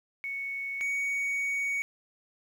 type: tone pair in turn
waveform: sine / triangle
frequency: 2217 / 2239 Hz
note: C#7 / C#7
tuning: 0 / +17 cents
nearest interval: unison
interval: 17 cents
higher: second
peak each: -32 / -26 dBFS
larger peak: second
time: 0.24-0.81 / 0.81-1.82 s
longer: second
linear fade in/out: 0 ms
effects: 10-bit